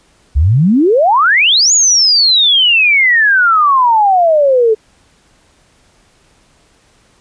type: exponential two-way sweep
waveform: sine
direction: up then down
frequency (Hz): 63.5 to 6960 to 426.8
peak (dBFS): -6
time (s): 0.35-4.75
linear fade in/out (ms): 20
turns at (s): 1.73
effects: pink hiss -51 dBFS RMS until 7.2 s + resampled to 22050 Hz